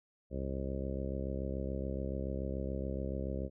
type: harmonic tone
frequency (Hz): 67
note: C2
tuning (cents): +42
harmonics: 1 / 2 / 3 / 4 / 5 / 6 / 7 / 8 / 9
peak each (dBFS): -38 / -43 / -42 / -46 / -46 / -46 / -48 / -44 / -49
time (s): 0.3-3.5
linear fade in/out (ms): 50
effects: none